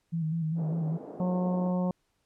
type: tone with vibrato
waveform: sine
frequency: 161.6 Hz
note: E3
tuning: 34 cents flat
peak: -27 dBFS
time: 0.12-0.98 s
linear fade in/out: 20 ms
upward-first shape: square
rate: 5 Hz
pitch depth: 47 cents each way
type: band-pass noise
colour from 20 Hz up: white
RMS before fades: -43 dBFS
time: 0.55-1.74 s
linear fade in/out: 50 ms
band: 180 to 630 Hz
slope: 24 dB/octave
type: harmonic tone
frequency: 181 Hz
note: F#3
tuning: 38 cents flat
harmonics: 1 / 2 / 3 / 4 / 5 / 6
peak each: -26 / -41 / -34 / -42 / -41 / -46 dBFS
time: 1.2-1.91 s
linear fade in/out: 2 ms
effects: pink hiss -75 dBFS RMS until 2.25 s + low-pass 11000 Hz 12 dB/octave